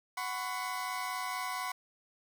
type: chord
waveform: 30% pulse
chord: F# suspended fourth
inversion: none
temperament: equal with one note detuned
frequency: 740 / 1004.5 / 1108.7 Hz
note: F#5 / B5 / C#6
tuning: 0 / +29 / 0 cents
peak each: -38 / -35 / -37 dBFS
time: 0.17-1.72 s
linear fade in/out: 5 ms
effects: none